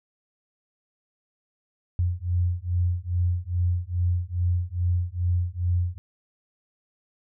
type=beating tone pair; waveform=sine; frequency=87.31 / 89.71 Hz; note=F2 / F2; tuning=0 / +47 cents; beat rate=2.4 Hz; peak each=-25 dBFS; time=1.99-5.98 s; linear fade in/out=0 ms; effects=none